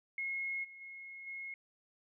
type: tone with level steps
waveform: sine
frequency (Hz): 2164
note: C#7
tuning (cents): -42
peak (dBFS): -35 / -50 / -46 / -41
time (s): 0.18-1.54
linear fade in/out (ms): 2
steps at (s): 0.63 / 0.8 / 1.26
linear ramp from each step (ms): 20
effects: none